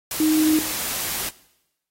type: tone in noise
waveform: sine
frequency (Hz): 311.1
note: D#4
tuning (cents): 0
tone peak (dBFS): -16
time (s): 0.2-0.59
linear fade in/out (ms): 2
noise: white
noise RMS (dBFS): -27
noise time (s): 0.11-1.29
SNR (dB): +8
effects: noise-tail reverb RT60 0.9 s tail -20 dB re dry + AAC 48 kbps